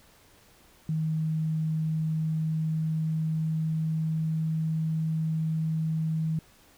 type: tone with pitch glide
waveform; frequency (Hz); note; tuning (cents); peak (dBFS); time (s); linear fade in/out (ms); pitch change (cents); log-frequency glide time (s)
sine; 157.9 to 159.27; D#3 to D#3; +26 to +41; -25; 0.89-6.39; 2; +15; 1.77-4.7
effects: pink hiss -58 dBFS RMS until 6.77 s